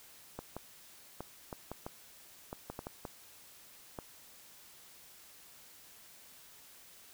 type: clicks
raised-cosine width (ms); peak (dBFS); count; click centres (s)
1; -26; 12; 0.39 / 0.566 / 1.206 / 1.528 / 1.716 / 1.865 / 2.529 / 2.7 / 2.791 / 2.869 / 3.052 / 3.988
effects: white hiss -57 dBFS RMS until 7.13 s